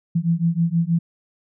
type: beating tone pair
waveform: sine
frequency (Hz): 164.81 / 171.11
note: E3 / F3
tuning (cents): 0 / -35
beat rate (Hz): 6.3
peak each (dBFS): -20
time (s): 0.15-0.99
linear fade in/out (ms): 10
effects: none